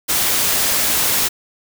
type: noise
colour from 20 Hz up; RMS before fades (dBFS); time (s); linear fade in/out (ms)
white; -17; 0.08-1.29; 20
effects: none